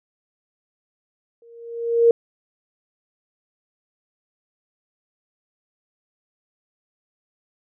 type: tone with exponential growth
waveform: sine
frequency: 466.2 Hz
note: A#4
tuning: in tune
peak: -8 dBFS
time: 1.42-2.11 s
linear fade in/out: 2 ms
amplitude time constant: 150 ms
effects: none